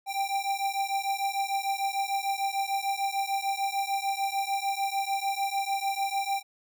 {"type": "beating tone pair", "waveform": "square", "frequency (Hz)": [784, 790.7], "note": ["G5", "G5"], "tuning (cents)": [0, 15], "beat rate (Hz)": 6.7, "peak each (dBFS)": [-31, -31], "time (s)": [0.06, 6.43], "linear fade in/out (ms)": 50, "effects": []}